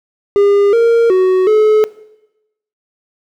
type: tone with pitch steps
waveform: triangle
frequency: 403.9 / 463.9 / 372.4 / 429.4 Hz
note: G#4 / A#4 / F#4 / A4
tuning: -48 / -8 / +11 / -42 cents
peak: -5 dBFS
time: 0.36-1.84 s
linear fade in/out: 0 ms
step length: 370 ms
effects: noise-tail reverb RT60 0.9 s tail -18 dB re dry